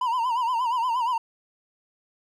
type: tone with vibrato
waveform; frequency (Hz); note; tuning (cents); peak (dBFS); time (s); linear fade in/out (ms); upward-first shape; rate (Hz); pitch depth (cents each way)
triangle; 965; B5; -40; -20; 0.01-1.18; 5; sine; 8.5; 110
effects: none